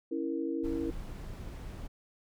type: chord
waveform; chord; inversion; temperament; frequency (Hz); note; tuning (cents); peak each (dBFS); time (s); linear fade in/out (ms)
sine; A# diminished; first; equal; 277.2 / 329.6 / 466.2; C#4 / E4 / A#4; 0 / 0 / 0; -36 / -33 / -38; 0.11-0.91; 10
type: noise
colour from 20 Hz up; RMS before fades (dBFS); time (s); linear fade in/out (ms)
brown; -41; 0.63-1.88; 20
effects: none

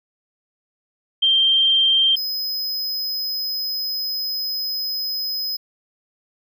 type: tone pair in turn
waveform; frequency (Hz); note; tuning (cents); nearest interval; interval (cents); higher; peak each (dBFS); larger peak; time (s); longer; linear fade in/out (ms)
sine / square; 3161 / 5060; G7 / D#8; +14 / +28; minor sixth; 814; second; -13 / -23; first; 1.22-2.16 / 2.16-5.57; second; 10
effects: none

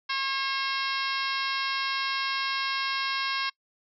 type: harmonic tone with a mistuned harmonic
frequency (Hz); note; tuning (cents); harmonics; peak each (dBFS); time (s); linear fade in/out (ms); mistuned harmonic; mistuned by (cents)
540; C#5; -45; 2 / 3 / 4 / 5 / 6 / 7 / 8 / 9 / 10; -32 / -34 / -35 / -36 / -37 / -37 / -38 / -39 / -39; 0.09-3.5; 10; 7; +27
effects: noise-tail reverb RT60 0.1 s tail -25 dB re dry

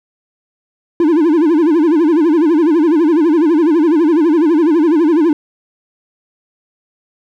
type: tone with vibrato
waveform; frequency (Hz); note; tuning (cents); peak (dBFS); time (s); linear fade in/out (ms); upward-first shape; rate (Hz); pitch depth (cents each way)
triangle; 320; D#4; +49; -6; 1-5.33; 2; sine; 12; 160
effects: none

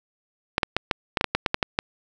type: clicks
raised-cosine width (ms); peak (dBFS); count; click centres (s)
0.3; -4; 12; 0.581 / 0.632 / 0.766 / 0.912 / 1.172 / 1.211 / 1.243 / 1.35 / 1.462 / 1.544 / 1.628 / 1.789
effects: none

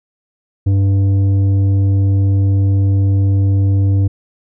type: tone with tanh clipping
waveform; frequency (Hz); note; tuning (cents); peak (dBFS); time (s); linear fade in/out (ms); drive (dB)
sine; 98; G2; 0; -11; 0.66-4.08; 10; 8
effects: none

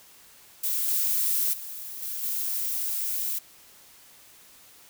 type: noise with level steps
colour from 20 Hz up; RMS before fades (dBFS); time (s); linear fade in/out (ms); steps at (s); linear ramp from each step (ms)
violet; -27 / -25 / -38 / -33 / -29; 0.63-3.39; 10; 0.88 / 1.53 / 2.02 / 2.23; 5
effects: white hiss -53 dBFS RMS until 4.89 s

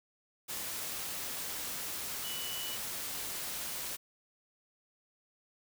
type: tone in noise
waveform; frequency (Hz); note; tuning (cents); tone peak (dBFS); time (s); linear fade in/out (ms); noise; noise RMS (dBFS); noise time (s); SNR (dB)
sine; 2957; F#7; -2; -41; 2.23-2.77; 20; white; -39; 0.48-3.97; -5
effects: none

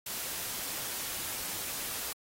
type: noise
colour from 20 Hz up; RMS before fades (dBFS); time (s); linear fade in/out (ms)
white; -37; 0.06-2.13; 5
effects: AAC 48 kbps

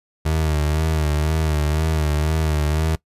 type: tone with vibrato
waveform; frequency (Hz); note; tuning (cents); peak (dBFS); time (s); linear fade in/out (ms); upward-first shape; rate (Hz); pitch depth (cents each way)
30% pulse; 77; D#2; -17; -15; 0.25-2.96; 10; sine; 2; 58
effects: noise-tail reverb RT60 0.1 s tail -21 dB re dry + resampled to 32000 Hz

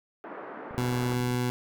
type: band-pass noise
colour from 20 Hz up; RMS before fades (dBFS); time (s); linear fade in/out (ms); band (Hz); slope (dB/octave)
pink; -41; 0.24-1.15; 0; 260 to 1600; 24
type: click train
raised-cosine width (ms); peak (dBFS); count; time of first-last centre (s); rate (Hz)
3; -30; 19; 0.71-1.346; 28.3
type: tone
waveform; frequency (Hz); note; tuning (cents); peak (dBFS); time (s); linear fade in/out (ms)
20% pulse; 123.7; B2; +3; -21; 0.78-1.5; 0
effects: none

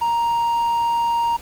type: tone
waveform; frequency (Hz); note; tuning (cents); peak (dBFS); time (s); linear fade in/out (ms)
triangle; 935; A#5; +5; -15; 0.01-1.37; 10
effects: pink hiss -42 dBFS RMS until 1.41 s

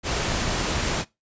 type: noise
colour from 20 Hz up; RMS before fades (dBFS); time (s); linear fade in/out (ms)
pink; -25; 0.03-1.05; 50
effects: noise-tail reverb RT60 0.2 s tail -20 dB re dry + resampled to 16000 Hz

